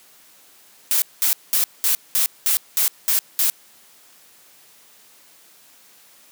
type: noise bursts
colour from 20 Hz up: blue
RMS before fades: -18 dBFS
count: 9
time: 0.91-3.5 s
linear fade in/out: 0 ms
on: 110 ms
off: 200 ms
effects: white hiss -51 dBFS RMS until 6.31 s + high-pass 150 Hz 12 dB/octave